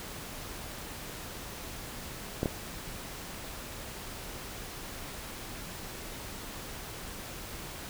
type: clicks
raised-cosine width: 2 ms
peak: -15 dBFS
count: 2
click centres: 2.431 / 2.458 s
effects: pink hiss -42 dBFS RMS until 7.89 s